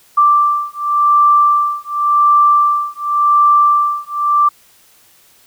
sine beating tone pair, 1174.7 / 1175.6 Hz, D6 / D6, 0 / +1 cents, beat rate 0.9 Hz, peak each -12 dBFS, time 0.17-4.49 s, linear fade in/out 10 ms, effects white hiss -49 dBFS RMS until 5.46 s

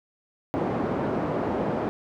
pink band-pass noise, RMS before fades -27 dBFS, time 0.54-1.89 s, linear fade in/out 0 ms, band 200 to 750 Hz, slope 12 dB/octave, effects none

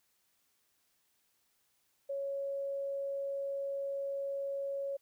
sine tone, 554.4 Hz, C#5, in tune, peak -34 dBFS, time 2.09-4.97 s, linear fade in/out 10 ms, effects white hiss -75 dBFS RMS until 5.01 s

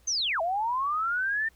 sine linear two-way sweep, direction down then up, 6430 to 640 to 1819 Hz, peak -25 dBFS, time 0.07-1.49 s, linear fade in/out 10 ms, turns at 0.41 s, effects added 60 Hz sine -59 dBFS peak until 1.55 s + pink hiss -64 dBFS RMS until 1.55 s

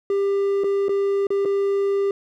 triangle tone with dropouts, 397.3 Hz, G4, 23 cents sharp, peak -16 dBFS, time 0.1-2.11 s, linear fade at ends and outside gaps 2 ms, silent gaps 0.637-0.642 / 0.884-0.892 / 1.269-1.304 / 1.451-1.455 s, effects none

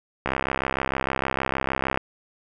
click train, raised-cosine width 0.5 ms, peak -8 dBFS, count 115, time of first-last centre 0.26-1.974 s, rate 66.5 Hz, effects none

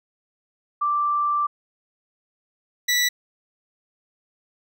sine / 20% pulse tone pair in turn, 1174.7 / 1959.7 Hz, D6 / B6, 0 / -14 cents, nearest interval major sixth, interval 886 cents, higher second, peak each -19 / -13 dBFS, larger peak second, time 0.81-1.47 / 2.88-3.09 s, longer first, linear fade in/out 10 ms, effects none

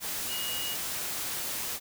sine tone in noise, 2884 Hz, F#7, 45 cents flat, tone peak -35 dBFS, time 0.27-0.77 s, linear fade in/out 50 ms, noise white, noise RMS -34 dBFS, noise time 0-1.8 s, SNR -4 dB, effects none

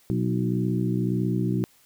harmonic tone with a mistuned harmonic, 61.74 Hz, B1, in tune, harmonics 2 / 3 / 4 / 5 / 6, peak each -26 / -26 / -32 / -30 / -33 dBFS, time 0.1-1.64 s, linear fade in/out 0 ms, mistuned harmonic 5, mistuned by +39 cents, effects white hiss -59 dBFS RMS until 1.85 s

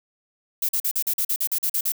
violet noise bursts, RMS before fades -23 dBFS, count 12, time 0.62-1.921 s, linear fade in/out 5 ms, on 69 ms, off 43 ms, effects none

